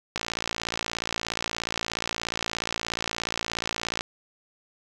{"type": "click train", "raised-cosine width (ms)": 0.2, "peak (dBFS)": -10, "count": 220, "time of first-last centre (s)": [0.16, 4.009], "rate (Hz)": 56.9, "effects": []}